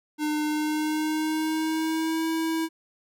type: tone with pitch glide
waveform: square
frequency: 302.4 to 324.1 Hz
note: D#4 to E4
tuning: -49 to -29 cents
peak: -25 dBFS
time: 0.18-2.69 s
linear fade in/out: 50 ms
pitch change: +120 cents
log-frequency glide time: 0.45-2.27 s
effects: none